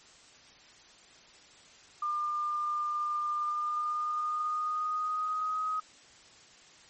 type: tone with pitch glide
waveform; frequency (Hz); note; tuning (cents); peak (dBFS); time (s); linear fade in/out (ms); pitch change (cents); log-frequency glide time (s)
sine; 1200 to 1260.4; D6 to D#6; +37 to +22; -29; 2.02-5.8; 5; +85; 3.39-5.62
effects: white hiss -56 dBFS RMS until 6.89 s + MP3 32 kbps